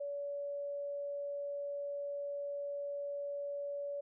sine tone, 570 Hz, C#5, 48 cents sharp, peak -37 dBFS, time 0-4.01 s, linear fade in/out 10 ms, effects none

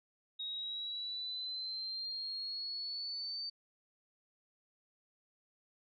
sine exponential sweep, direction up, 3774 to 4595 Hz, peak -38 dBFS, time 0.39-3.5 s, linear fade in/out 10 ms, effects none

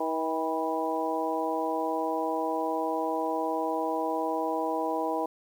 harmonic tone with a mistuned harmonic, 160 Hz, D#3, 49 cents sharp, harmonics 2 / 3 / 4 / 5 / 6, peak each -33 / -33 / -33 / -33 / -33 dBFS, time 0-5.26 s, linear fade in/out 5 ms, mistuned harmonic 6, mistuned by +38 cents, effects 9-bit

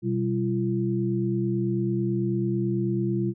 sine tone cluster, 125.5 / 194.6 / 341.7 Hz, B2 / G3 / F4, +28 / -12 / -38 cents, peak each -27 dBFS, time 0.02-3.34 s, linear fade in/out 50 ms, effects none

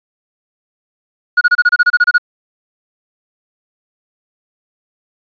triangle tone bursts, 1449 Hz, F#6, 37 cents flat, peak -4 dBFS, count 12, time 1.37-2.182 s, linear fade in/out 10 ms, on 42 ms, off 28 ms, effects resampled to 11025 Hz + 7-bit

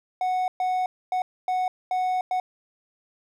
triangle tone bursts at uneven times, 738 Hz, F#5, 5 cents flat, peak -20 dBFS, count 6, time 0.21-0.48 / 0.6-0.86 / 1.12-1.22 / 1.48-1.68 / 1.91-2.21 / 2.31-2.4 s, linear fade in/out 2 ms, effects none

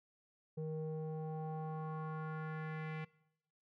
square tone with low-pass filter sweep, 156.8 Hz, D#3, 14 cents sharp, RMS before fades -42 dBFS, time 0.57-3.05 s, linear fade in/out 10 ms, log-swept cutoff 420 to 2300 Hz, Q 2.8, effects noise-tail reverb RT60 0.8 s tail -22 dB re dry

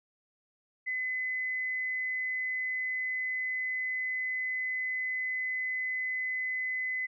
sine tone, 2025 Hz, B6, 43 cents sharp, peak -30 dBFS, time 0.86-7.07 s, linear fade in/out 20 ms, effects none

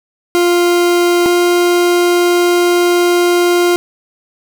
40% pulse tone pair in turn, 349.7 / 351.2 Hz, F4 / F4, +2 / +10 cents, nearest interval unison, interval 8 cents, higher second, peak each -8 dBFS, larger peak neither, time 0.35-1.26 / 1.26-3.76 s, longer second, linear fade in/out 0 ms, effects none

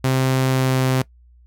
sawtooth tone with pitch glide, 131.1 to 130.12 Hz, C3 to C3, +4 to -9 cents, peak -12 dBFS, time 0.04-1.02 s, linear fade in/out 5 ms, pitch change -13 cents, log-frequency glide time 0.47-0.89 s, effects noise-tail reverb RT60 0.1 s tail -21 dB re dry + added 60 Hz sine -47 dBFS peak until 1.46 s

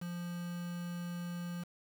triangle tone with quantisation, 174.2 Hz, F3, 4 cents flat, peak -36 dBFS, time 0.01-1.64 s, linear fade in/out 10 ms, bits 8, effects none

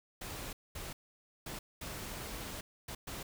pink noise bursts at uneven times, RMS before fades -43 dBFS, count 6, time 0.21-0.53 / 0.75-0.93 / 1.46-1.59 / 1.81-2.61 / 2.88-2.95 / 3.07-3.23 s, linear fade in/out 5 ms, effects none

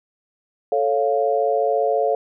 sine chord, A augmented, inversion none, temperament equal, 440 / 554.4 / 698.5 Hz, A4 / C#5 / E#5, 0 / 0 / 0 cents, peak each -21 dBFS, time 0.72-2.15 s, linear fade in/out 2 ms, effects none

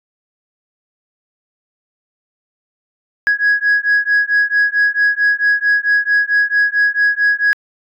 sine beating tone pair, 1661.2 / 1665.7 Hz, G#6 / G#6, 0 / +5 cents, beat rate 4.5 Hz, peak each -13 dBFS, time 3.27-7.53 s, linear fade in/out 0 ms, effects tanh soft clip ceiling -7 dBFS

